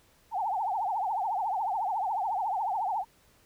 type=tone with vibrato; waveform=sine; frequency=817 Hz; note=G#5; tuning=29 cents flat; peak=-27 dBFS; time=0.31-3.05 s; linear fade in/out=50 ms; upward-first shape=triangle; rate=14 Hz; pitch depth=240 cents each way; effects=pink hiss -63 dBFS RMS until 3.45 s